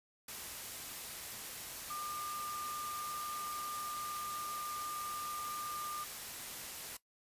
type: tone in noise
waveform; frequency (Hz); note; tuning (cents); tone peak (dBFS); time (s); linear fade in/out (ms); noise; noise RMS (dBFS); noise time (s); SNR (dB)
sine; 1200; D6; +37; -40; 1.9-6.04; 5; white; -45; 0.28-6.97; +2
effects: noise-tail reverb RT60 0.1 s tail -17 dB re dry + resampled to 32000 Hz